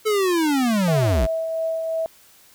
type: linear sweep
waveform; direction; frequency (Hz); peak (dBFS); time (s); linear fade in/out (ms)
square; down; 440 to 44.95; -18; 0.05-1.27; 20
type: tone with tremolo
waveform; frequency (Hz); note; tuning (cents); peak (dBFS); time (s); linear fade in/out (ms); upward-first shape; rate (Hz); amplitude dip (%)
sine; 650; E5; -24; -20; 0.88-2.06; 0; triangle; 2.9; 35
effects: white hiss -52 dBFS RMS until 2.54 s